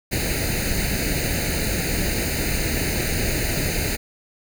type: noise with comb filter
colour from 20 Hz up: pink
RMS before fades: -23 dBFS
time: 0.11-3.97 s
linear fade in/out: 20 ms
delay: 0.45 ms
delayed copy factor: +0.85
effects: none